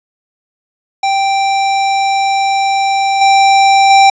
square tone with level steps, 784 Hz, G5, in tune, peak -11 / -6 / -4 dBFS, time 1.03-4.1 s, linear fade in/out 5 ms, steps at 3.21 / 3.9 s, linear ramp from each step 5 ms, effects resampled to 16000 Hz + 7-bit

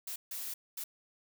blue noise bursts at uneven times, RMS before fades -40 dBFS, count 3, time 0.07-0.16 / 0.31-0.54 / 0.77-0.84 s, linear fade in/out 5 ms, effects none

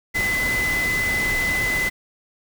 sine tone in noise, 2020 Hz, B6, 39 cents sharp, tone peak -20 dBFS, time 0.14-1.9 s, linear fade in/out 20 ms, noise pink, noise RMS -28 dBFS, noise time 0.14-1.9 s, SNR +5 dB, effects none

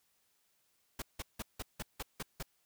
pink noise bursts, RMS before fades -40 dBFS, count 8, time 0.99-2.428 s, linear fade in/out 5 ms, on 31 ms, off 170 ms, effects white hiss -75 dBFS RMS until 2.65 s

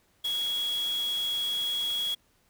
sine tone in noise, 3330 Hz, G#7, 4 cents sharp, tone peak -27 dBFS, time 0.24-2.15 s, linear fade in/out 10 ms, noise white, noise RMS -42 dBFS, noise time 0.24-2.15 s, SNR +12 dB, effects pink hiss -67 dBFS RMS until 2.49 s

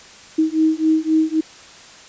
sine beating tone pair, 314.4 / 318.2 Hz, D#4 / D#4, +18 / +39 cents, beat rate 3.8 Hz, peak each -17 dBFS, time 0.38-1.41 s, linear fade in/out 10 ms, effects white hiss -42 dBFS RMS until 2.08 s + resampled to 16000 Hz

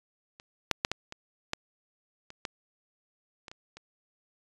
clicks, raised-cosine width 0.2 ms, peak -30 / -6 / -7 / -12 / -23 / -12 / -28 / -16 / -26 / -27 / -29 dBFS, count 11, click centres 0.399 / 0.713 / 0.849 / 0.916 / 1.124 / 1.534 / 2.304 / 2.452 / 3.482 / 3.515 / 3.77 s, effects resampled to 24000 Hz

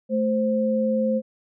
sine tone pair together, 218.9 / 523.3 Hz, A3 / C5, -9 / 0 cents, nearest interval octave + minor third, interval 1509 cents, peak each -22 dBFS, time 0.09-1.22 s, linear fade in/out 50 ms, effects none

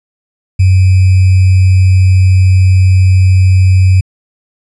sine tone with sample-and-hold, 93.4 Hz, F#2, 17 cents sharp, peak -3 dBFS, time 0.59-4.01 s, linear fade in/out 10 ms, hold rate 2450 Hz, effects resampled to 24000 Hz

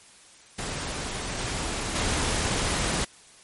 pink noise with level steps, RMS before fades -32 / -30 / -26 dBFS, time 0.58-3.05 s, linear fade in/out 10 ms, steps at 1.38 / 1.95 s, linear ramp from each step 10 ms, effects white hiss -52 dBFS RMS until 3.43 s + MP3 48 kbps

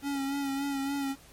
square tone with vibrato, 277.2 Hz, C#4, in tune, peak -30 dBFS, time 0.02-1.16 s, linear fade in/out 50 ms, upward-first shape sine, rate 3.5 Hz, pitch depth 33 cents each way, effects pink hiss -55 dBFS RMS until 1.32 s + MP3 64 kbps

